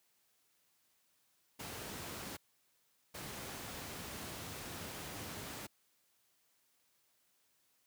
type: noise bursts at uneven times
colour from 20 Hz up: pink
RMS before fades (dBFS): -45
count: 2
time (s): 1.59-2.37 / 3.14-5.67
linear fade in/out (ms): 10
effects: white hiss -75 dBFS RMS until 7.86 s + high-pass 80 Hz 12 dB/octave